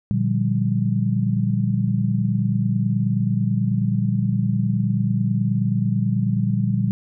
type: chord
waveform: sine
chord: G minor seventh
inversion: first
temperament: just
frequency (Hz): 117.6 / 147 / 176.4 / 196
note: Bb2 / D3 / F3 / G3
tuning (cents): +16 / +2 / +18 / 0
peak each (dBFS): -21 / -26 / -26 / -22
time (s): 0.11-6.91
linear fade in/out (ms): 0
effects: none